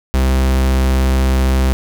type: tone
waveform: 45% pulse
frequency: 65.41 Hz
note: C2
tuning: in tune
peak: -11 dBFS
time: 0.14-1.73 s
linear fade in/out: 0 ms
effects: none